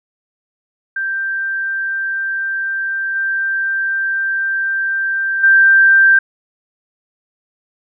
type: tone with level steps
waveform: sine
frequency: 1574 Hz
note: G6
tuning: 7 cents sharp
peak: -17 / -15 / -6 dBFS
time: 0.96-6.19 s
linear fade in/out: 5 ms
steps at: 3.15 / 5.43 s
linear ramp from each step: 10 ms
effects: none